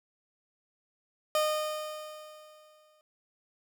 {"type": "tone with exponential decay", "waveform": "30% pulse", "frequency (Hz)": 613, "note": "D#5", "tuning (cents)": -26, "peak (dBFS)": -21, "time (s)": [1.35, 3.01], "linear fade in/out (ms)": 1, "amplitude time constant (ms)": 360, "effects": []}